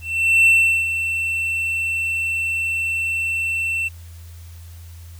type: tone with ADSR envelope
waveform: triangle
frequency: 2690 Hz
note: E7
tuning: 34 cents sharp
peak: -8 dBFS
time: 0.01-3.89 s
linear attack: 450 ms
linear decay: 400 ms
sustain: -10 dB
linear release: 20 ms
effects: added 84 Hz sine -36 dBFS peak until 5.19 s + white hiss -50 dBFS RMS until 5.19 s